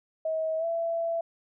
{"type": "tone with pitch glide", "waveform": "sine", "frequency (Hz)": [638, 668.2], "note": ["D#5", "E5"], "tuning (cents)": [43, 23], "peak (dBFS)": -26, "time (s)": [0.25, 1.21], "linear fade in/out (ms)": 5, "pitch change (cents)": 80, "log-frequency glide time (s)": [0.58, 0.65], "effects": []}